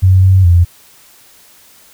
sine tone with pitch steps, 93.6 / 94.5 / 86.7 Hz, F#2 / F#2 / F2, +20 / +37 / -12 cents, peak -4 dBFS, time 0.02-0.65 s, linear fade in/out 20 ms, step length 210 ms, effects white hiss -44 dBFS RMS until 1.93 s

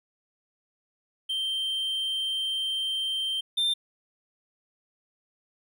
triangle tone pair in turn, 3138 / 3590 Hz, G7 / A7, +1 / +34 cents, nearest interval major second, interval 233 cents, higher second, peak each -25 / -21 dBFS, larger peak second, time 1.29-3.41 / 3.57-3.74 s, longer first, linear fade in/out 10 ms, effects none

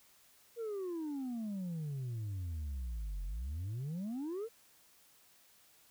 sine exponential two-way sweep, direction down then up, 477 to 43.65 to 477 Hz, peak -34 dBFS, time 0.56-4.49 s, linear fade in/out 50 ms, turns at 3.24 s, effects tanh soft clip ceiling -36 dBFS + white hiss -65 dBFS RMS until 5.9 s

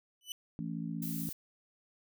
sawtooth tone with exponential growth, 2985 Hz, F#7, 15 cents sharp, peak -31 dBFS, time 0.21-0.32 s, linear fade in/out 1 ms, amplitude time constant 23 ms
harmonic tone, 55.7 Hz, A1, 22 cents sharp, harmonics 3 / 4 / 5, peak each -38 / -40 / -42 dBFS, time 0.59-1.29 s, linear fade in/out 0 ms
violet noise, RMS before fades -42 dBFS, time 1.02-1.33 s, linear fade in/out 5 ms
effects none

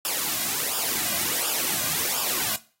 white noise with flanger, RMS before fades -26 dBFS, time 0.05-2.56 s, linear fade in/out 0 ms, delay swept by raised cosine 0.48 to 2.28 ms, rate 1.4 Hz, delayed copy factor -0.75, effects noise-tail reverb RT60 0.4 s tail -19 dB re dry + AAC 48 kbps

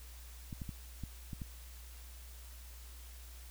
clicks, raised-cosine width 5 ms, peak -29 dBFS, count 6, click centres 0.528 / 0.618 / 0.692 / 1.037 / 1.332 / 1.418 s, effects added 60 Hz sine -49 dBFS peak until 3.5 s + white hiss -57 dBFS RMS until 3.5 s

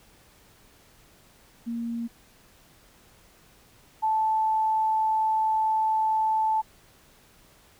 sine tone pair in turn, 233.1 / 875.5 Hz, A#3 / A5, 0 / -9 cents, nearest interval octave + major seventh, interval 2291 cents, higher second, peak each -28 / -21 dBFS, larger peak second, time 1.66-2.08 / 4.02-6.62 s, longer second, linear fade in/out 20 ms, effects pink hiss -57 dBFS RMS until 7.79 s

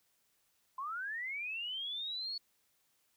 sine linear sweep, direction up, 1022 to 4435 Hz, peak -37 dBFS, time 0.78-2.38 s, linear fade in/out 5 ms, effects white hiss -75 dBFS RMS until 3.16 s

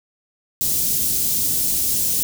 white band-stop noise, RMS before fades -20 dBFS, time 0.61-2.23 s, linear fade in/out 0 ms, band 270 to 6100 Hz, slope 12 dB/octave, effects none

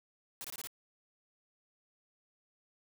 white noise bursts, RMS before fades -43 dBFS, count 5, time 0.41-0.672 s, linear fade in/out 0 ms, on 34 ms, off 23 ms, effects none

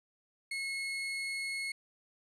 35% pulse tone, 2176 Hz, C#7, 33 cents flat, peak -33 dBFS, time 0.51-1.72 s, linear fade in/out 5 ms, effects resampled to 24000 Hz

